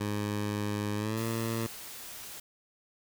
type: tone with pitch glide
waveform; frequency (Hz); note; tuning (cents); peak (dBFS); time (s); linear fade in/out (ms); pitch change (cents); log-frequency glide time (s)
15% pulse; 103.83 to 113.88; G#2 to A#2; 0 to -40; -24; 0-1.67; 10; +160; 0.95-1.24
type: noise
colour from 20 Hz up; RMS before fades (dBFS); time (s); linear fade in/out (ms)
white; -44; 1.17-2.4; 5
effects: none